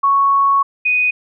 sine tone pair in turn, 1108.7 / 2489 Hz, C#6 / D#7, 0 / 0 cents, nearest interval octave + major second, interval 1400 cents, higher second, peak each -10 / -12 dBFS, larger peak first, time 0.03-0.63 / 0.85-1.11 s, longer first, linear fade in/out 10 ms, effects none

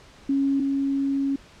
sine tone pair in turn, 275.4 / 275.4 Hz, C#4 / C#4, -11 / -11 cents, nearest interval unison, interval 0 cents, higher neither, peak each -19 / -21 dBFS, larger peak first, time 0.29-0.6 / 0.6-1.36 s, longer second, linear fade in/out 5 ms, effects pink hiss -50 dBFS RMS until 1.6 s + low-pass 6000 Hz 12 dB/octave

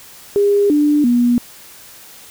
sine tone with pitch steps, 405.8 / 295.5 / 241.5 Hz, G#4 / D4 / B3, -40 / +11 / -39 cents, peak -10 dBFS, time 0.36-1.38 s, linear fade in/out 0 ms, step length 340 ms, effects white hiss -40 dBFS RMS until 2.3 s

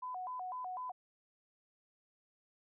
sine tone with vibrato, 861 Hz, A5, 38 cents flat, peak -39 dBFS, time 0.02-0.92 s, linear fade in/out 10 ms, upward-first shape square, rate 4 Hz, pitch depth 270 cents each way, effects none

